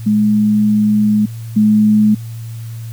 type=tone pair in turn; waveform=sine; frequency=211.2 / 213 Hz; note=G#3 / G#3; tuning=+29 / +44 cents; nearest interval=unison; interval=15 cents; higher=second; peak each=-9 / -7 dBFS; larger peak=second; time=0.06-1.26 / 1.56-2.15 s; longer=first; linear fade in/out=10 ms; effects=added 114 Hz sine -24 dBFS peak until 2.92 s + white hiss -43 dBFS RMS until 2.92 s